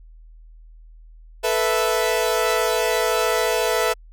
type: chord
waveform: sawtooth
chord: A suspended second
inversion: none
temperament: equal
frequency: 440 / 493.9 / 659.3 Hz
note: A4 / B4 / E5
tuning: 0 / 0 / 0 cents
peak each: -19 dBFS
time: 1.43-3.94 s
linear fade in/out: 20 ms
effects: added 40 Hz sine -42 dBFS peak until 4.12 s